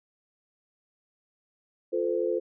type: chord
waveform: sine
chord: F major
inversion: none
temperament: equal with one note detuned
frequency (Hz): 349.2 / 440 / 513.4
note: F4 / A4 / C5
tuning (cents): 0 / 0 / -33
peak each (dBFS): -29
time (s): 1.92-2.4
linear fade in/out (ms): 20
effects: none